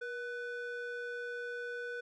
triangle ring-modulated tone, 987.8 Hz, B5, in tune, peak -33 dBFS, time 0.01-2.01 s, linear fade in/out 10 ms, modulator 508 Hz, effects resampled to 22050 Hz

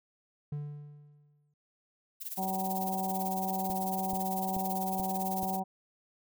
triangle tone with exponential decay, 146.83 Hz, D3, in tune, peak -30 dBFS, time 0.52-1.54 s, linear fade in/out 5 ms, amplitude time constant 220 ms
violet noise with tremolo, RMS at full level -37 dBFS, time 2.2-5.6 s, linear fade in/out 20 ms, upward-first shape sine, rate 18 Hz, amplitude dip 80%
harmonic tone, 190 Hz, F#3, 46 cents sharp, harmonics 1 / 2 / 3 / 4 / 5, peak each -35 / -44 / -44 / -33 / -43 dBFS, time 2.37-5.64 s, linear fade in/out 20 ms
click train, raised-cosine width 3 ms, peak -28 dBFS, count 5, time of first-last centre 3.7-5.432 s, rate 2.31 Hz
effects none

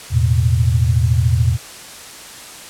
sine chord, E suspended fourth, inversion none, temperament just, 82.41 / 109.88 / 123.61 Hz, E2 / A2 / B2, 0 / -2 / +2 cents, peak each -16 dBFS, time 0.1-1.58 s, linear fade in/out 50 ms, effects white hiss -35 dBFS RMS until 2.69 s + low-pass 10000 Hz 12 dB/octave

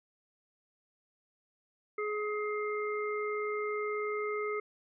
harmonic tone, 420.8 Hz, G#4, 23 cents sharp, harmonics 1 / 3 / 5, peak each -33 / -38 / -40 dBFS, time 1.98-4.6 s, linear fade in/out 5 ms, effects none

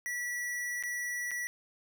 square tone with dropouts, 1947 Hz, B6, 25 cents flat, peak -34 dBFS, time 0.06-1.47 s, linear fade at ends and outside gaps 0 ms, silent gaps 0.826-0.836 / 1.309-1.315 s, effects none

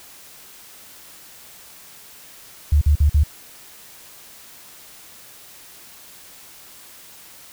sine tone bursts, 73.8 Hz, D2, 9 cents sharp, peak -11 dBFS, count 4, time 2.72-3.236 s, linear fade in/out 5 ms, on 93 ms, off 48 ms, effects white hiss -44 dBFS RMS until 7.52 s

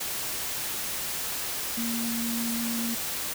sine tone in noise, 232.2 Hz, A#3, 7 cents flat, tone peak -29 dBFS, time 1.77-2.95 s, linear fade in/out 10 ms, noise white, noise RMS -32 dBFS, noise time 0-3.34 s, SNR 0 dB, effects none

